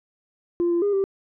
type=tone with pitch steps; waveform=sine; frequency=345.9 / 343.2 / 406.9 / 390.5 Hz; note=F4 / F4 / G#4 / G4; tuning=-17 / -30 / -35 / -7 cents; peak=-17 dBFS; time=0.6-1.04 s; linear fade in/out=0 ms; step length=110 ms; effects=tanh soft clip ceiling -16 dBFS